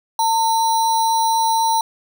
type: tone with sample-and-hold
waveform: sine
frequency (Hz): 902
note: A5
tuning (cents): +43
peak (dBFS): -14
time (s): 0.19-1.81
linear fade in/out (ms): 2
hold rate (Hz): 4900
effects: none